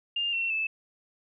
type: tone with pitch steps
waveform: sine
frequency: 2807 / 2715 / 2625 Hz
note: F7 / F7 / E7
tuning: +8 / -50 / -8 cents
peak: -26 dBFS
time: 0.16-0.67 s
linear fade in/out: 5 ms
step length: 170 ms
effects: none